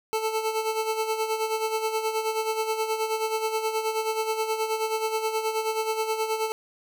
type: tone with tremolo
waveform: 25% pulse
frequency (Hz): 440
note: A4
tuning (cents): 0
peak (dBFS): -19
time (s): 0.13-6.52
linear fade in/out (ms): 0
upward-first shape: sine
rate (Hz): 9.4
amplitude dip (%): 60
effects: none